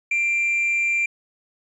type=tone with amplitude modulation; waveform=triangle; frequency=2368 Hz; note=D7; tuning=14 cents sharp; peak=-15 dBFS; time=0.11-1.06 s; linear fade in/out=5 ms; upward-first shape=sine; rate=276 Hz; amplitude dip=30%; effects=tanh soft clip ceiling -12 dBFS + resampled to 24000 Hz